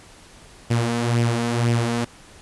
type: tone with flanger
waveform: sawtooth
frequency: 118.1 Hz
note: A#2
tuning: 23 cents sharp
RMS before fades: -21 dBFS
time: 0.7-2.05 s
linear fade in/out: 10 ms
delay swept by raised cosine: 0.36 to 4.56 ms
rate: 2 Hz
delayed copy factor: +0.55
effects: pink hiss -47 dBFS RMS until 2.41 s + resampled to 24000 Hz